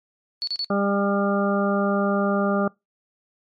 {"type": "tone bursts", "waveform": "sine", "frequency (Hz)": 4435, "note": "C#8", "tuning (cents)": 0, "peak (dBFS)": -23, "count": 3, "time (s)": [0.42, 0.645], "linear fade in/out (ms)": 0, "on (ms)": 53, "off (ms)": 33}
{"type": "harmonic tone", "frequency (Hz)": 200, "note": "G3", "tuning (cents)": 35, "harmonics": [1, 2, 3, 4, 6, 7], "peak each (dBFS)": [-22, -27, -25, -32, -28, -32], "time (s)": [0.7, 2.68], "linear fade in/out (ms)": 5}
{"effects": ["noise-tail reverb RT60 0.2 s tail -24 dB re dry", "MP3 64 kbps"]}